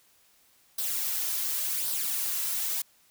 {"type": "noise with flanger", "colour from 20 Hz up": "blue", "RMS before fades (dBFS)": -30, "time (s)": [0.78, 2.82], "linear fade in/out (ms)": 5, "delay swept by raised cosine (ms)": [0.21, 3.01], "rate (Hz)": 0.9, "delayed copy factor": 0.5, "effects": ["white hiss -63 dBFS RMS until 3.1 s"]}